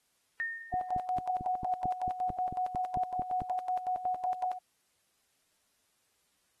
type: tone with exponential decay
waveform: sine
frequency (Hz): 1830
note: A#6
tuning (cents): -32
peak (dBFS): -29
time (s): 0.4-1.05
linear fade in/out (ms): 0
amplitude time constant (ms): 140
type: tone with tremolo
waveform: sine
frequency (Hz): 735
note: F#5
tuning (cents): -12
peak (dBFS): -28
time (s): 0.72-4.59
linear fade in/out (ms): 10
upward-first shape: square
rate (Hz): 5.4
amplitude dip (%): 70
type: click train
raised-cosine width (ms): 3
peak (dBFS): -27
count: 13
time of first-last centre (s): 0.74-3.419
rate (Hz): 4.48
effects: white hiss -74 dBFS RMS until 6.6 s + AAC 32 kbps